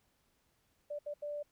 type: tone bursts at uneven times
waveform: sine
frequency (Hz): 587.3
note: D5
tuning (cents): 0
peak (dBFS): -37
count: 3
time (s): 0.9-0.99 / 1.06-1.14 / 1.22-1.43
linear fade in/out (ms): 10
effects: pink hiss -75 dBFS RMS until 1.51 s